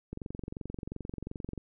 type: click train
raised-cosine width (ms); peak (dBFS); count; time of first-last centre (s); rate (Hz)
3; -25; 34; 0.13-1.577; 22.8
effects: none